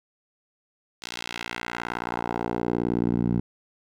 10% pulse tone with band-pass filter sweep, 59 Hz, A#1, 22 cents sharp, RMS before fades -28 dBFS, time 1.02-3.4 s, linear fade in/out 5 ms, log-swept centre 4500 to 170 Hz, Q 1.2, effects none

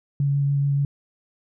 sine tone with vibrato, 140.9 Hz, C#3, 29 cents sharp, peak -18 dBFS, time 0.2-0.85 s, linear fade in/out 2 ms, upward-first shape sine, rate 7 Hz, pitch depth 10 cents each way, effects none

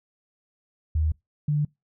sine tone pair in turn, 78 / 148.18 Hz, D#2 / D3, +5 / +16 cents, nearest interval major seventh, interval 1111 cents, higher second, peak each -20 dBFS, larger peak neither, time 0.95-1.12 / 1.48-1.65 s, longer neither, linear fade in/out 5 ms, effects noise-tail reverb RT60 0.2 s tail -25 dB re dry

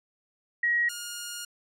sine / 5% pulse tone pair in turn, 1900 / 1423.4 Hz, A#6 / F6, +33 / +33 cents, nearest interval perfect fourth, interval 500 cents, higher first, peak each -22 dBFS, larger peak neither, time 0.63-0.89 / 0.89-1.45 s, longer second, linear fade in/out 5 ms, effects low-pass 10000 Hz 12 dB/octave

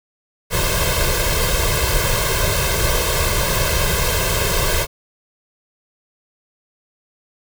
pink noise with comb filter, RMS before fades -18 dBFS, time 0.5-4.87 s, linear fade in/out 50 ms, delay 1.9 ms, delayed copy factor +1, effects none

